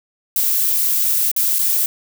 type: noise with dropouts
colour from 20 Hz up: violet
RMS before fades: -17 dBFS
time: 0.36-1.86 s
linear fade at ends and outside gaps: 2 ms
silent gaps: 1.315-1.363 / 1.586-1.59 s
effects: none